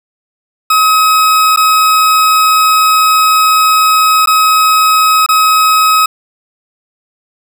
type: tone with dropouts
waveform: 40% pulse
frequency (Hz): 1273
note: D#6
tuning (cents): +39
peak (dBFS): -5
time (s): 0.7-6.06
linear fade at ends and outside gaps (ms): 5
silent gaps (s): 1.562-1.572 / 4.259-4.272 / 5.263-5.288
effects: none